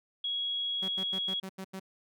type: tone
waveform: sine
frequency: 3322 Hz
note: G#7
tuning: in tune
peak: -30 dBFS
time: 0.24-1.4 s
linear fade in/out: 5 ms
type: tone bursts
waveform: sawtooth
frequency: 190.5 Hz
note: G3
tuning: 49 cents flat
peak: -34 dBFS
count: 7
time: 0.82-1.798 s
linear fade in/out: 10 ms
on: 66 ms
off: 86 ms
effects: none